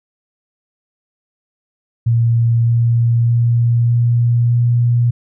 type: tone with pitch steps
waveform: sine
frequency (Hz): 116.54 / 117.35 / 118.17 / 118.99 / 119.82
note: A#2 / A#2 / A#2 / A#2 / A#2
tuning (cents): 0 / +12 / +24 / +36 / +48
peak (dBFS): -10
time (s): 2.06-5.11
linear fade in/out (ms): 10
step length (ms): 610
effects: none